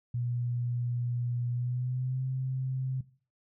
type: tone with pitch glide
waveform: sine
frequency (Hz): 121.2 to 130.65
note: B2 to C3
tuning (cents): -32 to -2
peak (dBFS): -29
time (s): 0.14-3.01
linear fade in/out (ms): 5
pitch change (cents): +130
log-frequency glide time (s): 1.51-2.23
effects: noise-tail reverb RT60 0.4 s tail -18 dB re dry